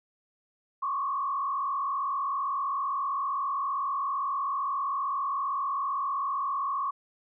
sine tone with frequency modulation, 1111 Hz, C#6, 4 cents sharp, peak -27 dBFS, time 0.82-6.91 s, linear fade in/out 10 ms, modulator 42.3 Hz, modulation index 1.3, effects none

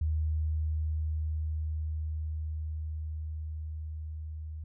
sine tone with level ramp, 77.8 Hz, D#2, in tune, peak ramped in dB -26 to -37 dBFS, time 0.01-4.64 s, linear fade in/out 5 ms, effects none

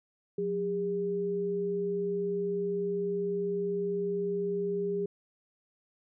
sine tone pair together, 180 / 404.1 Hz, F#3 / G#4, -47 / -47 cents, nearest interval octave + major second, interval 1400 cents, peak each -36 / -29 dBFS, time 0.38-5.06 s, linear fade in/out 5 ms, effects none

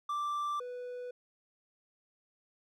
triangle tone pair in turn, 1174.7 / 493.9 Hz, D6 / B4, 0 / 0 cents, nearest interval octave + minor third, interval 1500 cents, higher first, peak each -30 / -37 dBFS, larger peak first, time 0.09-0.6 / 0.6-1.11 s, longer neither, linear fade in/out 5 ms, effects none

